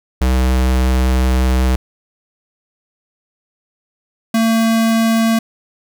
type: tone pair in turn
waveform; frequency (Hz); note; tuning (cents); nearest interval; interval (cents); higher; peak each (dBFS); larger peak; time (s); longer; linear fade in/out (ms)
square; 63.9 / 225.9; C2 / A3; -40 / +46; octave + minor seventh; 2186; second; -12; neither; 0.21-1.76 / 4.34-5.39; first; 5
effects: none